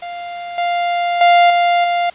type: tone with level steps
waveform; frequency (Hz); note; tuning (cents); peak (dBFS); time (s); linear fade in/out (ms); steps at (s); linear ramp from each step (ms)
45% pulse; 698.5; F5; 0; -25 / -15 / -7 / -11 / -14; 0.02-2.1; 5; 0.58 / 1.21 / 1.5 / 1.84; 2
effects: white hiss -41 dBFS RMS until 2.14 s + resampled to 8000 Hz